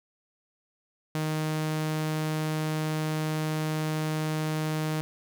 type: tone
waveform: sawtooth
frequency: 155.56 Hz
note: D#3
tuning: in tune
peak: -23 dBFS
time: 1.15-5.01 s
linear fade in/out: 0 ms
effects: none